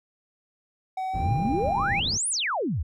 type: tone with pitch glide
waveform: triangle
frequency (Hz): 754 to 798.8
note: F#5 to G5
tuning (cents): +32 to +32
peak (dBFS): -25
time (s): 0.97-2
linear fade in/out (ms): 5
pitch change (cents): +100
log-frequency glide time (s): 1.1-1.3
type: low-pass noise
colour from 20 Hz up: white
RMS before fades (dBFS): -32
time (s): 1.13-2.18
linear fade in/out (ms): 20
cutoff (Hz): 170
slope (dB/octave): 12
type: exponential two-way sweep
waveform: sine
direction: up then down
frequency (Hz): 62.3 to 10548 to 62.3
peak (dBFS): -24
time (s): 1.19-2.83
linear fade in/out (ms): 10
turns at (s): 2.29
effects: none